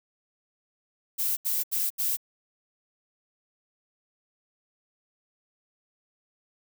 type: noise bursts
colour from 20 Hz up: violet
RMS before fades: -27 dBFS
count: 4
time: 1.18-2.171 s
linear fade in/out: 20 ms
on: 190 ms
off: 77 ms
effects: none